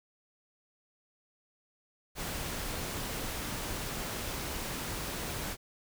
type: noise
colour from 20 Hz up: pink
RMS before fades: -37 dBFS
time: 2.15-5.57 s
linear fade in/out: 50 ms
effects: none